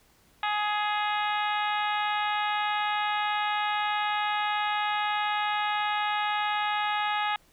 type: harmonic tone with a mistuned harmonic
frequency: 418.4 Hz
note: G#4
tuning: 13 cents sharp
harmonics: 2 / 3 / 4 / 5 / 6 / 7 / 8 / 9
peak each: -28 / -32 / -34 / -36 / -38 / -39 / -40 / -41 dBFS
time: 0.43-7.36 s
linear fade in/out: 2 ms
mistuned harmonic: 7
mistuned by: -19 cents
effects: pink hiss -62 dBFS RMS until 7.52 s